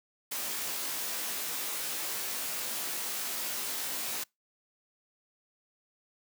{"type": "noise with comb filter", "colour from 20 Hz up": "white", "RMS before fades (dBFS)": -35, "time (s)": [0.31, 4.24], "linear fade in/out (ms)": 10, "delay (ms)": 18, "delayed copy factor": 0.95, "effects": ["noise-tail reverb RT60 0.2 s tail -26 dB re dry", "high-pass 200 Hz 12 dB/octave"]}